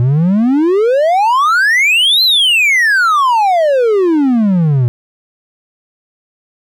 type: exponential two-way sweep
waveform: triangle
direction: up then down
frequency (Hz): 116.8 to 4186 to 116.8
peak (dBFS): -6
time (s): 0-4.88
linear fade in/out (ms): 0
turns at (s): 2.23
effects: none